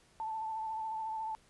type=tone with vibrato; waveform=sine; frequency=881 Hz; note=A5; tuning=2 cents sharp; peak=-35 dBFS; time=0.2-1.35 s; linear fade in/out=0 ms; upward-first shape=triangle; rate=14 Hz; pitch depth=33 cents each way; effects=pink hiss -65 dBFS RMS until 1.49 s + resampled to 24000 Hz